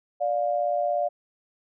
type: tone pair together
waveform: sine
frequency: 587.3 / 704.1 Hz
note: D5 / F5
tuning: 0 / +14 cents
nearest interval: minor third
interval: 314 cents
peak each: -25 dBFS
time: 0.2-1.09 s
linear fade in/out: 20 ms
effects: none